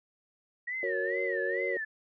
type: tone with vibrato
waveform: sine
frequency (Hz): 1885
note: A#6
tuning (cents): +19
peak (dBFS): -32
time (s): 0.67-1.85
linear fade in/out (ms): 10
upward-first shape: sine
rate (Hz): 2.3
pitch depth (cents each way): 160
type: chord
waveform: sine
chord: F# major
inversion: none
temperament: equal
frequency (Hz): 370 / 466.2 / 554.4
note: F#4 / A#4 / C#5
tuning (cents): 0 / 0 / 0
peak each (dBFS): -34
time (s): 0.83-1.77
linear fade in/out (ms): 2
effects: tanh soft clip ceiling -17 dBFS